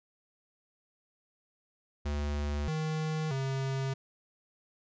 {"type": "tone with pitch steps", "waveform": "square", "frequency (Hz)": [73, 156.6, 134.5], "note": ["D2", "D#3", "C3"], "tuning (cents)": [-10, 11, 48], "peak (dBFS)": -31, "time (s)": [2.05, 3.94], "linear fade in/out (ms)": 10, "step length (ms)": 630, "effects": ["resampled to 16000 Hz"]}